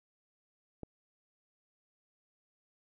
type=click; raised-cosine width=2 ms; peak=-28 dBFS; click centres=0.833 s; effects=none